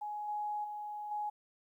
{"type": "tone with level steps", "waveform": "sine", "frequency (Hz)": 837, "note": "G#5", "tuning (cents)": 13, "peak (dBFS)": [-37, -34, -39, -34], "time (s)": [0.01, 1.3], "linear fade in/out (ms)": 10, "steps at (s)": [0.28, 0.64, 1.11], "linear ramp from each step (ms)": 5, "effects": ["12-bit"]}